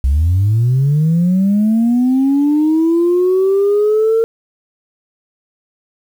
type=linear sweep; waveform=sine; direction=up; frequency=63.1 to 457.4 Hz; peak=-8 dBFS; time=0.04-4.24 s; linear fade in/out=0 ms; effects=tanh soft clip ceiling -7 dBFS + 7-bit